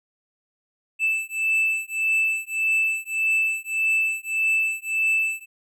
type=beating tone pair; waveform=triangle; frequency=2637 / 2638.7 Hz; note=E7 / E7; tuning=0 / +1 cents; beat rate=1.7 Hz; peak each=-22 dBFS; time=0.99-5.46 s; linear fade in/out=50 ms; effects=none